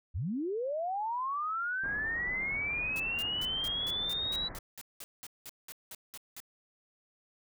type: linear sweep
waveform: sine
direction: up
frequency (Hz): 61.9 to 3951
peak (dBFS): -31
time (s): 0.14-4.49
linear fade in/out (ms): 20
type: low-pass noise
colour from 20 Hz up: pink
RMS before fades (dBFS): -45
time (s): 1.83-4.59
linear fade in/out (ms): 5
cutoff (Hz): 2100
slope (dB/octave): 96
type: noise bursts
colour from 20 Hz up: white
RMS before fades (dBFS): -45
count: 16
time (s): 2.96-6.402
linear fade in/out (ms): 0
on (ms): 37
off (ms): 190
effects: none